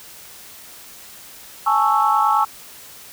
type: chord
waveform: sine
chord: A major seventh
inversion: third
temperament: equal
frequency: 830.6 / 880 / 1108.7 / 1318.5 Hz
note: G#5 / A5 / C#6 / E6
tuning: 0 / 0 / 0 / 0 cents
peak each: -19 dBFS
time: 1.66-2.45 s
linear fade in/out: 10 ms
effects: tanh soft clip ceiling -4 dBFS + white hiss -41 dBFS RMS until 3.12 s